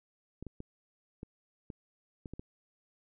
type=clicks; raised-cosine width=3 ms; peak=-29 dBFS; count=8; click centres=0.426 / 0.467 / 0.604 / 1.231 / 1.702 / 2.258 / 2.336 / 2.395 s; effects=none